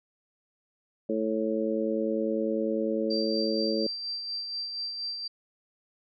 harmonic tone, 110 Hz, A2, in tune, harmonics 2 / 3 / 4 / 5, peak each -31 / -31 / -31 / -31 dBFS, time 1.09-3.87 s, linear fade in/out 5 ms
sine tone with tremolo, 4699 Hz, D8, in tune, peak -30 dBFS, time 3.1-5.28 s, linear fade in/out 10 ms, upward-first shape sine, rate 4.2 Hz, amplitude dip 40%
effects none

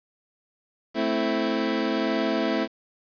25% pulse chord, A minor, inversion none, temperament equal, 220 / 261.6 / 329.6 Hz, A3 / C4 / E4, 0 / 0 / 0 cents, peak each -24 / -24 / -23 dBFS, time 0.94-2.68 s, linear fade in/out 50 ms, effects resampled to 11025 Hz + 8-bit

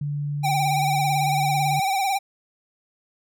sine tone, 145.3 Hz, D3, 18 cents flat, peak -24 dBFS, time 0.01-1.8 s, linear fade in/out 5 ms
square tone with vibrato, 779 Hz, G5, 11 cents flat, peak -21 dBFS, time 0.43-2.19 s, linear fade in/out 20 ms, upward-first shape sine, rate 18 Hz, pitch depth 59 cents each way
effects none

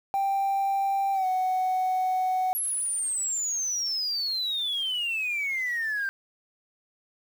sine tone with pitch glide, 786 to 744.5 Hz, G5 to F#5, +4 to +11 cents, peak -21 dBFS, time 0.14-2.53 s, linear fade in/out 0 ms, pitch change -93 cents, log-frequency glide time 1.13-1.26 s
sine exponential sweep, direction down, 11440 to 1563 Hz, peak -25 dBFS, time 2.55-6.09 s, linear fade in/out 0 ms
effects tanh soft clip ceiling -21 dBFS + 8-bit

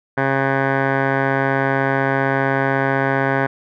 10% pulse tone with low-pass filter, 135.8 Hz, C#3, 35 cents flat, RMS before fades -18 dBFS, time 0.17-3.47 s, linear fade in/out 10 ms, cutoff 1500 Hz, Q 8.4, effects none

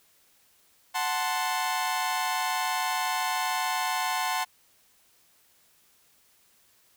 sawtooth chord, F# diminished, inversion none, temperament equal, 740 / 880 / 1046.5 Hz, F#5 / A5 / C6, 0 / 0 / 0 cents, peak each -27 dBFS, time 0.94-4.45 s, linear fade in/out 20 ms, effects white hiss -63 dBFS RMS until 6.96 s

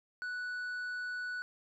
sine tone with tanh clipping, 1480 Hz, F#6, in tune, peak -37 dBFS, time 0.22-1.42 s, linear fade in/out 0 ms, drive 5 dB, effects none

